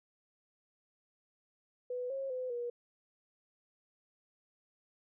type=tone with pitch steps; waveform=sine; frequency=496.6 / 541 / 508 / 480 Hz; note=B4 / C#5 / B4 / B4; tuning=+9 / -42 / +49 / -49 cents; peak=-35 dBFS; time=1.9-2.7 s; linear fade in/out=5 ms; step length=200 ms; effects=none